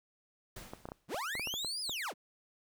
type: noise with exponential decay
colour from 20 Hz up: pink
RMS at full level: -45 dBFS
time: 0.56-1.16 s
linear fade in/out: 5 ms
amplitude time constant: 130 ms
type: clicks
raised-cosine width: 1 ms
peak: -28 dBFS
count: 11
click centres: 0.735 / 0.855 / 0.888 / 0.919 / 1.145 / 1.353 / 1.396 / 1.473 / 1.54 / 1.647 / 1.895 s
type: linear two-way sweep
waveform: 35% pulse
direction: up then down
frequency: 87.31 to 5110 to 87.31 Hz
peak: -34 dBFS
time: 1.08-2.14 s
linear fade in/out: 50 ms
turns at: 1.81 s
effects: none